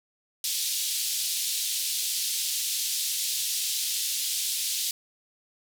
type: band-pass noise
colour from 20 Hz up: pink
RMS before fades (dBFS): -29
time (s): 0.44-4.91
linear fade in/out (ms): 2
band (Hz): 3400 to 15000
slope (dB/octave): 24
effects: none